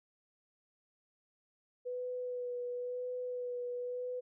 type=tone with vibrato; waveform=sine; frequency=494.2 Hz; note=B4; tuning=1 cent sharp; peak=-36 dBFS; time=1.85-4.21 s; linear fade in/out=20 ms; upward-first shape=sine; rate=0.97 Hz; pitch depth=18 cents each way; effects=none